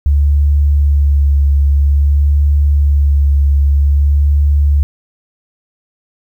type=tone with vibrato; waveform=sine; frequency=71.4 Hz; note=D2; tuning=48 cents flat; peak=-7 dBFS; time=0.06-4.83 s; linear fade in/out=0 ms; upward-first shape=sine; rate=0.51 Hz; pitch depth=22 cents each way; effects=8-bit